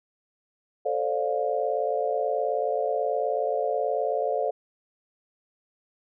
sine chord, D minor seventh, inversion second, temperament just, 440.5 / 528.6 / 587.3 / 704.8 Hz, A4 / C5 / D5 / F5, +2 / +18 / 0 / +16 cents, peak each -29 dBFS, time 0.85-4.51 s, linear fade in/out 10 ms, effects none

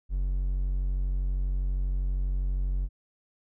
triangle tone, 46.25 Hz, F#1, in tune, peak -23 dBFS, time 0.09-2.89 s, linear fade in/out 50 ms, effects none

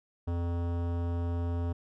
sine tone with hard clipping, 85.9 Hz, F2, 28 cents flat, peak -31 dBFS, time 0.27-1.73 s, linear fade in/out 10 ms, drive 18 dB, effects none

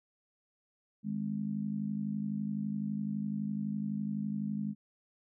harmonic tone, 51.91 Hz, G#1, in tune, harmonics 3 / 4 / 5, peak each -40 / -33 / -44 dBFS, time 1.03-4.75 s, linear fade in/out 50 ms, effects none

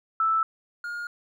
sine / triangle tone pair in turn, 1318.5 / 1422.2 Hz, E6 / F6, 0 / +31 cents, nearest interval minor second, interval 131 cents, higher second, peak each -20 / -29 dBFS, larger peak first, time 0.2-0.43 / 0.84-1.07 s, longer neither, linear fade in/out 2 ms, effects none

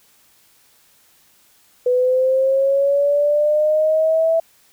sine linear sweep, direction up, 493.9 to 659.3 Hz, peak -13 dBFS, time 1.86-4.4 s, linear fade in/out 5 ms, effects white hiss -55 dBFS RMS until 4.72 s

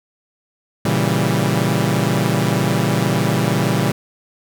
sawtooth chord, A# diminished seventh, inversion none, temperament equal, 116.54 / 138.59 / 164.81 / 196 Hz, A#2 / C#3 / E3 / G3, 0 / 0 / 0 / 0 cents, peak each -17 dBFS, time 0.85-3.92 s, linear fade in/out 5 ms, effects none

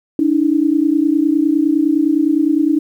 sine tone pair together, 289 / 318.8 Hz, D4 / D#4, -28 / +42 cents, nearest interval major second, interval 170 cents, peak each -14 dBFS, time 0.19-2.79 s, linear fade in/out 2 ms, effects 8-bit

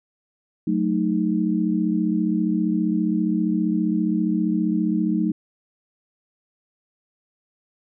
sine chord, D# diminished, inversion first, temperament equal, 185 / 220 / 311.1 Hz, F#3 / A3 / D#4, 0 / 0 / 0 cents, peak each -23 dBFS, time 0.67-5.32 s, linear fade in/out 5 ms, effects none

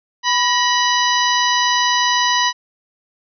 harmonic tone with a mistuned harmonic, 987.8 Hz, B5, in tune, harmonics 1 / 2 / 3 / 4 / 5 / 6, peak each -17 / -20 / -22 / -23 / -24 / -25 dBFS, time 0.23-2.53 s, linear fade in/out 50 ms, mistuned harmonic 2, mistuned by -66 cents, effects none

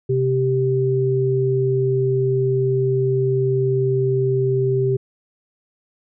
sine tone pair together, 130.3 / 390.5 Hz, C3 / G4, -7 / -7 cents, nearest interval octave + perfect fifth, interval 1900 cents, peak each -19 / -18 dBFS, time 0.09-4.97 s, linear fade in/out 10 ms, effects none

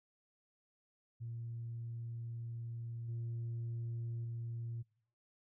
sine tone with level steps, 116.54 Hz, A#2, in tune, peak -40 / -36 / -38 dBFS, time 1.2-4.83 s, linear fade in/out 20 ms, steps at 3.08 / 4.24 s, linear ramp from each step 10 ms, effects noise-tail reverb RT60 0.6 s tail -25 dB re dry + tanh soft clip ceiling -36 dBFS

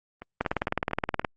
two click trains, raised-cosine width 0.5 ms, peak -24 / -10 dBFS, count 5 / 17, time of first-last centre 0.22-1.142 / 0.41-1.248 s, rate 4.34 / 19.1 Hz, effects Opus 24 kbps

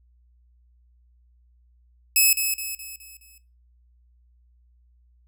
5% pulse tone with echo, 2583 Hz, E7, 36 cents flat, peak -6 dBFS, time 2.16-2.33 s, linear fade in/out 2 ms, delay 210 ms, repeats 5, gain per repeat -7 dB, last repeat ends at 3.38 s, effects noise-tail reverb RT60 0.3 s tail -19 dB re dry + added 60 Hz sine -56 dBFS peak until 5.27 s

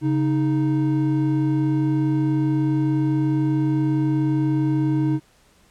triangle tone pair together, 138.59 / 311.1 Hz, C#3 / D#4, 0 / 0 cents, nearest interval octave + major second, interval 1400 cents, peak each -19 / -18 dBFS, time 0.01-5.2 s, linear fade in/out 50 ms, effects pink hiss -57 dBFS RMS until 5.7 s + low-pass 11000 Hz 12 dB/octave

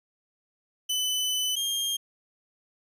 sawtooth tone pair in turn, 3008 / 3212 Hz, F#7 / G7, +28 / +41 cents, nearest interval minor second, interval 113 cents, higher second, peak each -22 / -23 dBFS, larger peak first, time 0.89-1.56 / 1.56-1.97 s, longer first, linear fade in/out 10 ms, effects resampled to 32000 Hz

